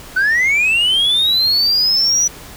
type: linear sweep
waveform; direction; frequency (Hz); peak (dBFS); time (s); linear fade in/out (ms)
sine; up; 1480 to 5920; -9; 0.16-2.28; 10
effects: tanh soft clip ceiling -10 dBFS + pink hiss -36 dBFS RMS until 2.56 s